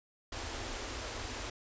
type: band-stop noise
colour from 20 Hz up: pink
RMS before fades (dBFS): -40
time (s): 0.32-1.5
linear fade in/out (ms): 5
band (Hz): 120 to 230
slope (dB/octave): 96
effects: resampled to 16000 Hz